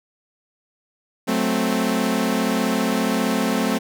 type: chord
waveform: sawtooth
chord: F# diminished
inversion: none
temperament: equal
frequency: 185 / 220 / 261.6 Hz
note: F#3 / A3 / C4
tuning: 0 / 0 / 0 cents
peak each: -22 / -18 / -19 dBFS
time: 1.27-3.79 s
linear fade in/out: 20 ms
effects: none